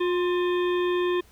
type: harmonic tone with a mistuned harmonic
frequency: 357 Hz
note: F4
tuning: 38 cents sharp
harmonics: 1 / 3 / 5 / 7 / 9 / 10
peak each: -22 / -32 / -36 / -39 / -41 / -42 dBFS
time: 0-1.21 s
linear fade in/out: 10 ms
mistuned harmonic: 3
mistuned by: -42 cents
effects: added 60 Hz sine -57 dBFS peak until 1.31 s + pink hiss -57 dBFS RMS until 1.31 s